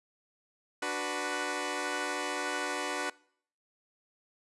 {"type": "chord", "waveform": "10% pulse", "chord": "B minor", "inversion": "first", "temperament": "equal", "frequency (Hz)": [293.7, 370, 493.9], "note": ["D4", "F#4", "B4"], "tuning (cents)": [0, 0, 0], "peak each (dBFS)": -28, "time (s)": [0.82, 3.1], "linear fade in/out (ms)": 5, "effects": ["noise-tail reverb RT60 0.6 s tail -23 dB re dry", "resampled to 24000 Hz"]}